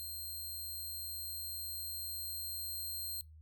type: tone with level ramp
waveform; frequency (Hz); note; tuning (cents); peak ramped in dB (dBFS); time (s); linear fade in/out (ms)
5% pulse; 4186; C8; 0; -35 to -32; 0-3.21; 0
effects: noise-tail reverb RT60 0.2 s tail -25 dB re dry + added 78 Hz sine -53 dBFS peak until 3.41 s